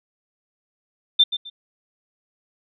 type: tone with echo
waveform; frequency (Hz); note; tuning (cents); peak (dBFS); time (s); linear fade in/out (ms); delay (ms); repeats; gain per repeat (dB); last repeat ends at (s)
sine; 3571; A7; +25; -10; 1.19-1.24; 10; 130; 2; -12; 1.5
effects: none